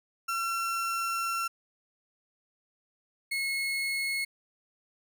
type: tone pair in turn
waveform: 35% pulse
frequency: 1356 / 2176 Hz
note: E6 / C#7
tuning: +49 / -33 cents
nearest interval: minor sixth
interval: 818 cents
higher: second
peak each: -27 dBFS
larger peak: neither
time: 0.28-1.48 / 3.31-4.25 s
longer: first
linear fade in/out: 10 ms
effects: none